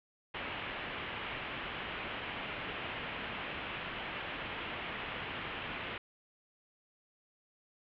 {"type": "low-pass noise", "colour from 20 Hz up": "white", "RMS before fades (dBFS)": -41, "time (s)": [0.34, 5.98], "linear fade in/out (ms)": 5, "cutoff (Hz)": 3100, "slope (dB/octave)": 48, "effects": []}